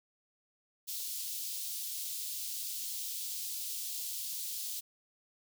white high-pass noise, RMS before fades -39 dBFS, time 0.87-4.81 s, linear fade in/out 20 ms, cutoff 3400 Hz, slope 24 dB/octave, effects none

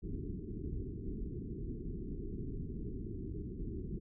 pink low-pass noise, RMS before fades -41 dBFS, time 0.02-4 s, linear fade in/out 20 ms, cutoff 420 Hz, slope 96 dB/octave, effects none

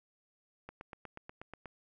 click train, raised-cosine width 0.5 ms, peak -30 dBFS, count 9, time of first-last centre 0.69-1.657 s, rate 8.27 Hz, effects none

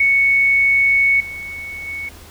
sine tone with level steps, 2217 Hz, C#7, in tune, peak -11 / -27 / -24 dBFS, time 0-2.09 s, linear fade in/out 5 ms, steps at 1.2 / 1.87 s, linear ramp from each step 5 ms, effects added 80 Hz sine -42 dBFS peak until 2.3 s + pink hiss -42 dBFS RMS until 2.3 s

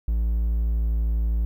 triangle tone, 56.2 Hz, A1, 37 cents sharp, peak -18 dBFS, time 0.08-1.45 s, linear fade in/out 0 ms, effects 10-bit

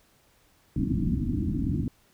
white low-pass noise, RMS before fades -27 dBFS, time 0.76-1.88 s, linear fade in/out 2 ms, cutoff 320 Hz, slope 96 dB/octave, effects pink hiss -63 dBFS RMS until 2.13 s

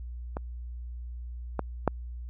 clicks, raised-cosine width 1 ms, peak -19 / -14 / -8 dBFS, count 3, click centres 0.369 / 1.593 / 1.877 s, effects added 60 Hz sine -36 dBFS peak until 2.29 s

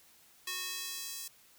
square tone with high-pass filter sweep, 366.9 Hz, F#4, 15 cents flat, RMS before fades -40 dBFS, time 0.47-1.28 s, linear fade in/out 5 ms, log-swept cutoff 2300 to 6500 Hz, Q 0.72, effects white hiss -62 dBFS RMS until 1.58 s

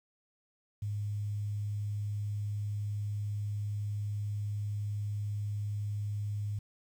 sine tone with quantisation, 103.5 Hz, G#2, 5 cents flat, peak -32 dBFS, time 0.82-6.59 s, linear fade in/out 5 ms, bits 10, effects none

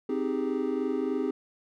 triangle chord, Ab major seventh, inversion first, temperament equal, 261.6 / 311.1 / 392 / 415.3 Hz, C4 / Eb4 / G4 / Ab4, 0 / 0 / 0 / 0 cents, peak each -29 / -31 / -30 / -31 dBFS, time 0.09-1.31 s, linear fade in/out 5 ms, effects none

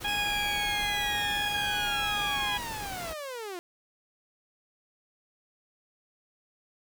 pink noise, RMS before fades -40 dBFS, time 0-3.14 s, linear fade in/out 20 ms
harmonic tone, 825 Hz, G#5, 12 cents flat, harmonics 1 / 2 / 3 / 4, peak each -33 / -34 / -35 / -32 dBFS, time 0.04-2.58 s, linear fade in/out 10 ms
sawtooth linear sweep, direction down, 2555 to 338.9 Hz, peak -32 dBFS, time 0.08-3.59 s, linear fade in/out 0 ms
effects none

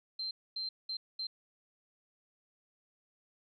sine tone bursts at uneven times, 4134 Hz, C8, 22 cents flat, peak -35 dBFS, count 4, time 0.19-0.31 / 0.56-0.69 / 0.89-0.97 / 1.19-1.27 s, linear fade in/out 5 ms, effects none

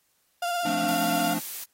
35% pulse tone with vibrato, 698.5 Hz, F5, in tune, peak -24 dBFS, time 0.42-1.34 s, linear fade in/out 5 ms, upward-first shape triangle, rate 17 Hz, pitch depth 36 cents each way
square chord, D minor seventh, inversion first, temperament equal, 174.61 / 220 / 261.6 / 293.7 Hz, F3 / A3 / C4 / D4, 0 / 0 / 0 / 0 cents, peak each -36 / -34 / -36 / -31 dBFS, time 0.65-1.39 s, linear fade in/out 5 ms
blue noise, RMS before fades -35 dBFS, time 0.88-1.64 s, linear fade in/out 2 ms
effects white hiss -69 dBFS RMS until 1.73 s + AAC 48 kbps

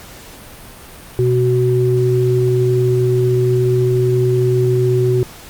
sine tone pair together, 124.24 / 372.3 Hz, B2 / F#4, +11 / +11 cents, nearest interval octave + perfect fifth, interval 1900 cents, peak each -14 dBFS, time 1.19-5.23 s, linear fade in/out 0 ms, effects pink hiss -37 dBFS RMS until 5.49 s + Opus 48 kbps

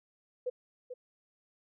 sine tone with echo, 500 Hz, B4, 21 cents sharp, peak -30 dBFS, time 0.46-0.5 s, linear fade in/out 10 ms, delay 440 ms, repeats 1, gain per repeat -9 dB, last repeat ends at 0.94 s, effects none

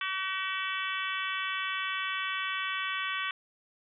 harmonic tone, 380 Hz, F#4, 46 cents sharp, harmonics 3 / 4 / 5 / 6 / 7 / 8 / 9, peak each -36 / -37 / -38 / -39 / -39 / -40 / -41 dBFS, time 0.01-3.31 s, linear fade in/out 2 ms, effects none

